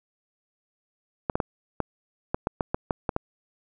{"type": "clicks", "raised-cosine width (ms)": 1, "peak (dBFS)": -10, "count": 11, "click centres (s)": [1.298, 1.355, 1.402, 1.803, 2.345, 2.471, 2.608, 2.745, 2.908, 3.092, 3.164], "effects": []}